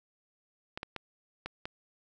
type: clicks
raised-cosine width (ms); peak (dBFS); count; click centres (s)
0.3; -21; 5; 0.775 / 0.831 / 0.963 / 1.46 / 1.655
effects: none